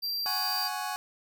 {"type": "tone", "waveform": "square", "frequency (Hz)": 4718, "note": "D8", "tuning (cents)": 7, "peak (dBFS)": -30, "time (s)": [0.02, 0.69], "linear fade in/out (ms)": 20}
{"type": "chord", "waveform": "sawtooth", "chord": "F# suspended second", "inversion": "none", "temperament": "just", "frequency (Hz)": [740, 832.5, 1110], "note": ["F#5", "G#5", "C#6"], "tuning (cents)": [0, 4, 2], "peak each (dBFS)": [-32, -31, -33], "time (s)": [0.26, 0.96], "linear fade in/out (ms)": 0}
{"type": "noise", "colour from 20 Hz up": "violet", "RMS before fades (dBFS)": -43, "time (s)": [0.27, 0.67], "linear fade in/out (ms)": 20}
{"effects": []}